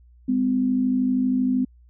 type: tone pair together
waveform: sine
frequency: 203 / 255.8 Hz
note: G#3 / C4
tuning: -39 / -39 cents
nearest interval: major third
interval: 400 cents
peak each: -26 / -19 dBFS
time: 0.28-1.65 s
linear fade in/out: 10 ms
effects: added 60 Hz sine -49 dBFS peak until 1.89 s